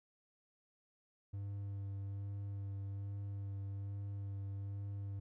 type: tone with vibrato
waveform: triangle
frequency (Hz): 99.5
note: G2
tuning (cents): +26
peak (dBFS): -38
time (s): 1.33-5.2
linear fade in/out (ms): 10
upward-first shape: sine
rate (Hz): 1.2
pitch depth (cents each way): 14
effects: none